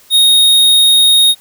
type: tone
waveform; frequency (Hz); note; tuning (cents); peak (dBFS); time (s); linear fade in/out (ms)
square; 3729; A#7; 0; -6; 0.1-1.35; 50
effects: white hiss -45 dBFS RMS until 1.4 s